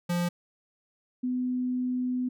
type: tone pair in turn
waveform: square / sine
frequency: 174.61 / 251.2 Hz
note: F3 / B3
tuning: 0 / +30 cents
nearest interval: tritone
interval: 630 cents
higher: second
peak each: -26 dBFS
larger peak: neither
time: 0.09-0.29 / 1.23-2.29 s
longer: second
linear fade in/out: 10 ms
effects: none